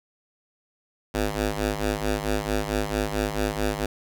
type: ring-modulated tone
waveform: 10% pulse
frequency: 103.83 Hz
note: G#2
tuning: in tune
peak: -13 dBFS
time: 1.14-3.86 s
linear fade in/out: 5 ms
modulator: 158 Hz
effects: none